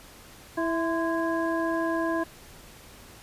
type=harmonic tone with a mistuned harmonic; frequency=329.6 Hz; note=E4; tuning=in tune; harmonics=1 / 2 / 3 / 5; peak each=-27 / -30 / -32 / -34 dBFS; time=0.57-2.24 s; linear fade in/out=10 ms; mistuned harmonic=3; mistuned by=+68 cents; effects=pink hiss -49 dBFS RMS until 3.22 s + resampled to 32000 Hz

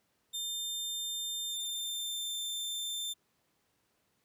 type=tone with pitch glide; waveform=sawtooth; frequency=3600 to 3573 Hz; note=A7 to A7; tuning=+39 to +26 cents; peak=-32 dBFS; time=0.33-3.14 s; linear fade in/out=20 ms; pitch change=-13 cents; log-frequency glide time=1.47-2.37 s; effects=pink hiss -75 dBFS RMS until 4.24 s + high-pass 100 Hz 12 dB/octave

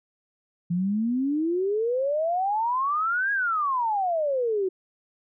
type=exponential two-way sweep; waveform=sine; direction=up then down; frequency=168.9 to 1661.2 to 364.4 Hz; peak=-22 dBFS; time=0.7-4.69 s; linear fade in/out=10 ms; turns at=3.32 s; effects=none

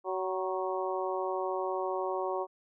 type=harmonic tone with a mistuned harmonic; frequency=187.6 Hz; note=F#3; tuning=24 cents sharp; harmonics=2 / 3 / 4 / 5 / 6; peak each=-34 / -36 / -37 / -38 / -39 dBFS; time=0.04-2.47 s; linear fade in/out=50 ms; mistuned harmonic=6; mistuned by=-40 cents; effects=none

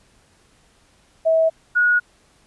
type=tone pair in turn; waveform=sine; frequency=647 / 1452.5 Hz; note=E5 / F#6; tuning=-32 / -32 cents; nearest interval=octave + major second; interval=1400 cents; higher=second; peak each=-13 dBFS; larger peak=neither; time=1.25-1.5 / 1.75-2 s; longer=neither; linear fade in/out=20 ms; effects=pink hiss -57 dBFS RMS until 2.46 s + resampled to 24000 Hz

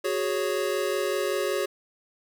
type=chord; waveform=square; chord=F# suspended second; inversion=none; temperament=equal; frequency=370 / 415.3 / 554.4 Hz; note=F#4 / G#4 / C#5; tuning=0 / 0 / 0 cents; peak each=-30 dBFS; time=0.04-1.66 s; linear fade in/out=10 ms; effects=none

